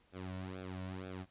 sawtooth tone with flanger, 93.1 Hz, F#2, 11 cents sharp, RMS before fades -44 dBFS, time 0.12-1.26 s, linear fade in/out 50 ms, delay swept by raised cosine 0.99 to 2.49 ms, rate 2.1 Hz, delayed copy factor -0.95, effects pink hiss -70 dBFS RMS until 1.3 s + resampled to 8000 Hz

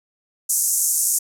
pink band-pass noise, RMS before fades -20 dBFS, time 0.49-1.19 s, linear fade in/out 10 ms, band 6300 to 13000 Hz, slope 48 dB/octave, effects none

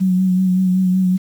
sine tone with vibrato, 185.4 Hz, F#3, 4 cents sharp, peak -12 dBFS, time 0-1.18 s, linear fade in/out 20 ms, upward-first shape sine, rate 5.3 Hz, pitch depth 30 cents each way, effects 7-bit

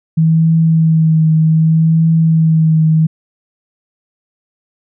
sine tone with vibrato, 160.5 Hz, E3, 46 cents flat, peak -7 dBFS, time 0.17-3.07 s, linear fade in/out 10 ms, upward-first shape triangle, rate 0.65 Hz, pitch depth 27 cents each way, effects none

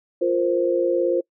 sine chord, F suspended fourth, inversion none, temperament just, 349.2 / 465.6 / 523.8 Hz, F4 / Bb4 / C5, 0 / -2 / +2 cents, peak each -21 / -25 / -21 dBFS, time 0.21-1.21 s, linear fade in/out 10 ms, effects noise-tail reverb RT60 0.1 s tail -24 dB re dry

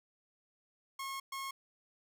sawtooth tone bursts at uneven times, 1085 Hz, C#6, 37 cents flat, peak -35 dBFS, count 2, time 0.99-1.2 / 1.32-1.51 s, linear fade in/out 5 ms, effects none

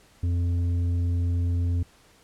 triangle tone with tanh clipping, 87.1 Hz, F2, 4 cents flat, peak -23 dBFS, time 0.23-1.83 s, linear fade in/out 5 ms, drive 11 dB, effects pink hiss -57 dBFS RMS until 2.23 s + low-pass 11000 Hz 12 dB/octave

